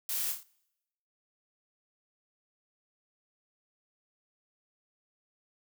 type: noise with echo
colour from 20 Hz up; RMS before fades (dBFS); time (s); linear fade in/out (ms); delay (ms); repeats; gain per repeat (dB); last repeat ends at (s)
blue; -34; 0.09-0.32; 2; 28; 4; -5; 0.432
effects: noise-tail reverb RT60 0.9 s tail -25 dB re dry

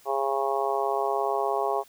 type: harmonic tone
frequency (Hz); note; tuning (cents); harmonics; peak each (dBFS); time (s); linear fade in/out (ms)
136.8; C#3; -23; 3 / 4 / 5 / 6 / 7 / 8; -29 / -33 / -29 / -30 / -34 / -32; 0.05-1.84; 50
effects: white hiss -56 dBFS RMS until 1.88 s

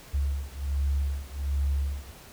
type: beating tone pair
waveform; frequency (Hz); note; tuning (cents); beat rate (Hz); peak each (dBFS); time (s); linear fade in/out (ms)
sine; 69.3 / 70.6; C#2 / C#2; 0 / +32; 1.3; -28 / -29; 0.13-2.12; 20
effects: pink hiss -49 dBFS RMS until 2.32 s

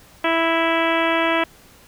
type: harmonic tone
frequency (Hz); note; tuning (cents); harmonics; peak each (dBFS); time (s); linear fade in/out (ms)
329.6; E4; 0; 1 / 2 / 3 / 4 / 5 / 6 / 7 / 8 / 9 / 10; -23 / -22 / -24 / -26 / -27 / -27 / -28 / -28 / -34 / -32; 0.24-1.44; 5
effects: pink hiss -49 dBFS RMS until 1.87 s

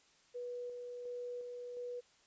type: tone with tremolo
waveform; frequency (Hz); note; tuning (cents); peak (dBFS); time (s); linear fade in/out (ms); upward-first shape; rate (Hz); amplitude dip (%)
sine; 488.6; B4; -19; -40; 0.34-2.01; 20; square; 1.4; 30
effects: white hiss -68 dBFS RMS until 2.26 s + resampled to 16000 Hz

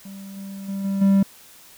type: tone with level steps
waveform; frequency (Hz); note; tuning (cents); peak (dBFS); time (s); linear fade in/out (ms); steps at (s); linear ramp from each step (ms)
triangle; 196; G3; 0; -33 / -30 / -23 / -19 / -11; 0.05-1.23; 5; 0.36 / 0.68 / 0.84 / 1.01; 10
effects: white hiss -48 dBFS RMS until 1.77 s

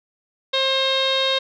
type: tone with low-pass filter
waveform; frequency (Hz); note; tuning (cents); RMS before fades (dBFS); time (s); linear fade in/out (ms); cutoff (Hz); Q
sawtooth; 533; C5; +32; -20; 0.53-1.39; 10; 3700; 8.8
effects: none

